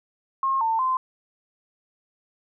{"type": "tone with pitch steps", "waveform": "sine", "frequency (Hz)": [1074, 899, 1036], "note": ["C6", "A5", "C6"], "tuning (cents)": [45, 37, -17], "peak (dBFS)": -20, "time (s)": [0.43, 0.97], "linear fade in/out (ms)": 2, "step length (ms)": 180, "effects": []}